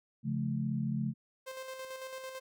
sine chord, Db augmented, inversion none, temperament just, 138.59 / 173.24 / 216.5 Hz, Db3 / F3 / A3, 0 / -14 / -28 cents, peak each -34 / -38 / -34 dBFS, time 0.23-1.14 s, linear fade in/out 50 ms
sawtooth tone with tremolo, 523.3 Hz, C5, in tune, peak -36 dBFS, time 1.46-2.4 s, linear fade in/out 20 ms, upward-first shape square, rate 9 Hz, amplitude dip 40%
effects none

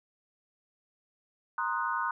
sine chord, C half-diminished seventh, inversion third, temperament equal with one note detuned, 936.1 / 1046.5 / 1244.5 / 1480 Hz, Bb5 / C6 / Eb6 / Gb6, +7 / 0 / 0 / 0 cents, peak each -34 dBFS, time 1.58-2.11 s, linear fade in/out 2 ms, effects none

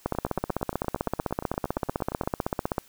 two click trains, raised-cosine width 1 ms, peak -11 / -19 dBFS, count 44 / 19, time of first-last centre 0.06-2.782 / 0.15-2.236 s, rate 15.8 / 8.63 Hz, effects white hiss -56 dBFS RMS until 2.88 s

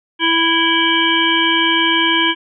harmonic tone with a mistuned harmonic, 329.6 Hz, E4, in tune, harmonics 1 / 3 / 5 / 7 / 9 / 10, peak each -19 / -19 / -19 / -19 / -19 / -19 dBFS, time 0.19-2.35 s, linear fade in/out 50 ms, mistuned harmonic 10, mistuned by -55 cents, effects none

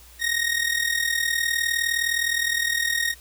sawtooth tone with amplitude modulation, 1864.7 Hz, A#6, in tune, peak -15 dBFS, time 0.19-3.15 s, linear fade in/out 50 ms, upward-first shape sine, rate 39.5 Hz, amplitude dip 70%, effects added 60 Hz sine -49 dBFS peak until 3.2 s + white hiss -50 dBFS RMS until 3.2 s

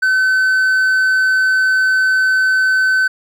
triangle tone, 1523 Hz, F#6, 50 cents sharp, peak -9 dBFS, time 0.02-3.08 s, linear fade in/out 10 ms, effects none

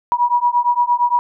sine beating tone pair, 962 / 970.7 Hz, B5 / B5, -46 / -30 cents, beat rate 8.7 Hz, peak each -16 dBFS, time 0.12-1.19 s, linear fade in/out 0 ms, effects none

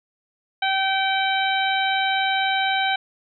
harmonic tone, 772 Hz, G5, 27 cents flat, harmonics 1 / 2 / 3 / 4 / 5, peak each -22 / -25 / -27 / -28 / -29 dBFS, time 0.62-2.96 s, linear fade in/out 5 ms, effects none

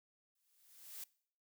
blue noise with exponential growth, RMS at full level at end -45 dBFS, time 0.35-1.04 s, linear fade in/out 5 ms, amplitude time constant 150 ms, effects noise-tail reverb RT60 0.6 s tail -23 dB re dry

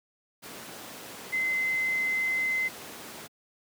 sine tone in noise, 2058 Hz, C7, 29 cents flat, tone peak -25 dBFS, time 1.32-2.69 s, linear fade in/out 20 ms, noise pink, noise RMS -42 dBFS, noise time 0.42-3.28 s, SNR +14 dB, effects high-pass 200 Hz 12 dB/octave

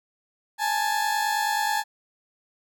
30% pulse tone pair together, 830.6 / 880 Hz, G#5 / A5, 0 / 0 cents, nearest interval minor second, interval 100 cents, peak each -23 dBFS, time 0.58-1.84 s, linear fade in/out 50 ms, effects none

